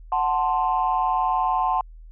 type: chord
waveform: sine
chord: F# diminished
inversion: none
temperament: equal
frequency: 740 / 880 / 1046.5 Hz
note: F#5 / A5 / C6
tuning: 0 / 0 / 0 cents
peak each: -23 dBFS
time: 0.12-1.81 s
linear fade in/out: 2 ms
effects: tanh soft clip ceiling -11 dBFS + added 40 Hz sine -40 dBFS peak until 2.11 s